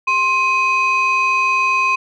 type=tone pair together; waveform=sine; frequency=1057.4 / 2515 Hz; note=C6 / D#7; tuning=+18 / +18 cents; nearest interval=octave + minor third; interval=1500 cents; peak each=-14 dBFS; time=0.07-1.96 s; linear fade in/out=10 ms; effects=tanh soft clip ceiling -10 dBFS